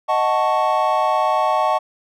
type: chord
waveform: triangle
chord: D# half-diminished seventh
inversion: none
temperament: equal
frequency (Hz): 622.3 / 740 / 880 / 1108.7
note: D#5 / F#5 / A5 / C#6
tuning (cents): 0 / 0 / 0 / 0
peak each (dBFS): -19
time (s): 0.08-1.79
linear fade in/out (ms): 20
effects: none